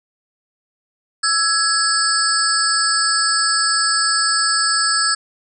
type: tone cluster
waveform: sine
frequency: 1327 / 1670 / 4519 / 5090 / 8090 Hz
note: E6 / G#6 / C#8 / D#8 / B8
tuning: +11 / +9 / +33 / +39 / +41 cents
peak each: -21 dBFS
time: 1.23-5.15 s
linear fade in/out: 10 ms
effects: none